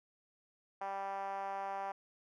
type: tone with band-pass filter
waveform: 5% pulse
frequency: 196 Hz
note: G3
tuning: in tune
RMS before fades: -40 dBFS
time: 0.81-1.92 s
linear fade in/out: 5 ms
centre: 790 Hz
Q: 3.6
effects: none